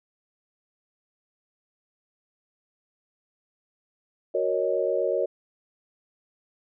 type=chord; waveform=sine; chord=D# minor seventh; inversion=first; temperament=equal; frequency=370 / 466.2 / 554.4 / 622.3 Hz; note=F#4 / A#4 / C#5 / D#5; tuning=0 / 0 / 0 / 0 cents; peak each=-29 / -28 / -26 / -29 dBFS; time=4.34-5.26 s; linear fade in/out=10 ms; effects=none